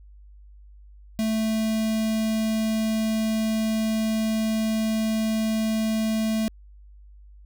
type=tone with notch filter; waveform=square; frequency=220 Hz; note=A3; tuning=in tune; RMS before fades=-24 dBFS; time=1.19-6.48 s; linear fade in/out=0 ms; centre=1300 Hz; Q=1; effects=added 50 Hz sine -45 dBFS peak until 7.45 s